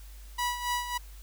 sawtooth tone with tremolo, 976 Hz, B5, 21 cents flat, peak -23 dBFS, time 0.38-0.98 s, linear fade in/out 10 ms, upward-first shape sine, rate 3.6 Hz, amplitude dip 65%, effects added 50 Hz sine -44 dBFS peak until 1.22 s + white hiss -56 dBFS RMS until 1.22 s

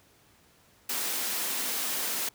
white high-pass noise, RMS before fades -31 dBFS, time 0.89-2.29 s, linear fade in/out 5 ms, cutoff 190 Hz, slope 96 dB/octave, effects pink hiss -61 dBFS RMS until 2.34 s + high-pass 60 Hz 12 dB/octave

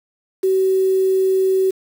sine tone with quantisation, 380 Hz, F#4, 46 cents sharp, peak -13 dBFS, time 0.43-1.71 s, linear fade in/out 10 ms, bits 6, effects none

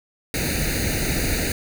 pink noise with comb filter, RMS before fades -23 dBFS, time 0.34-1.52 s, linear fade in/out 2 ms, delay 0.46 ms, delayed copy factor +1, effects none

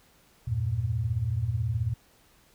sine chord, E diminished, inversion none, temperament equal, 82.41 / 98 / 116.54 Hz, E2 / G2 / Bb2, 0 / 0 / 0 cents, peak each -33 / -32 / -27 dBFS, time 0.47-1.94 s, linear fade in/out 10 ms, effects pink hiss -61 dBFS RMS until 2.54 s

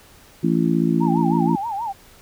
harmonic tone, 56.3 Hz, A1, 40 cents sharp, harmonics 3 / 4 / 5 / 6, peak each -20 / -21 / -22 / -23 dBFS, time 0.43-1.56 s, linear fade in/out 10 ms
sine tone with vibrato, 860 Hz, A5, 40 cents flat, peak -23 dBFS, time 1-1.93 s, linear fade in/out 20 ms, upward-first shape sine, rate 6.3 Hz, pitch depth 170 cents each way
effects pink hiss -49 dBFS RMS until 2.21 s

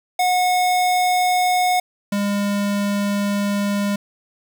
square tone pair in turn, 728 / 202.6 Hz, F#5 / G#3, -28 / -43 cents, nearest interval octave + minor seventh, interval 2215 cents, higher first, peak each -16 / -19 dBFS, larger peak first, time 0.19-1.8 / 2.12-3.96 s, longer second, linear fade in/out 5 ms, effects 8-bit

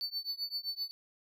triangle tone with tremolo, 4501 Hz, C#8, 26 cents sharp, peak -30 dBFS, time 0.01-0.91 s, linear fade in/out 0 ms, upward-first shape triangle, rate 7.7 Hz, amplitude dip 100%, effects none

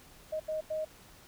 sine tone bursts at uneven times, 624 Hz, D#5, 5 cents sharp, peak -31 dBFS, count 3, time 0.32-0.4 / 0.48-0.61 / 0.7-0.85 s, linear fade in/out 10 ms, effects pink hiss -56 dBFS RMS until 1.27 s

